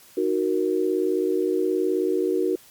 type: chord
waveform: sine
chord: D# minor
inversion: none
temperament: equal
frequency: 311.1 / 370 / 466.2 Hz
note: D#4 / F#4 / A#4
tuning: 0 / 0 / 0 cents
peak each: -26 / -22 / -26 dBFS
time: 0.17-2.56 s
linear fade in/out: 5 ms
effects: white hiss -51 dBFS RMS until 2.7 s + MP3 96 kbps